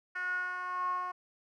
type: tone with band-pass filter sweep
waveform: 10% pulse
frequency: 363.1 Hz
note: F#4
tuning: 33 cents flat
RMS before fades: -35 dBFS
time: 0.15-1.12 s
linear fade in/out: 10 ms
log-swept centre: 1600 to 960 Hz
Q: 8.7
effects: none